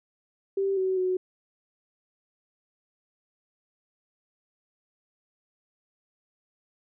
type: tone with pitch steps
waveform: sine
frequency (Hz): 390.9 / 376.7 / 369.1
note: G4 / F#4 / F#4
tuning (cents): -5 / +31 / -4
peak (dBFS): -23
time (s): 0.57-1.17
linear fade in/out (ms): 5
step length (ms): 200
effects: none